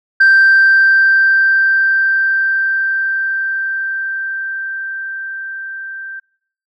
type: tone with level ramp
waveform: sine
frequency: 1568 Hz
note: G6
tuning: in tune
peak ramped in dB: -3 to -25 dBFS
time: 0.2-6.2 s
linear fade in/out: 10 ms
effects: noise-tail reverb RT60 0.6 s tail -26 dB re dry + tanh soft clip ceiling -3 dBFS